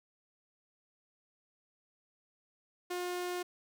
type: tone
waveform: sawtooth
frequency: 357.2 Hz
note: F4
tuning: 39 cents sharp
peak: -31 dBFS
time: 2.9-3.43 s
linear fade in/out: 10 ms
effects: none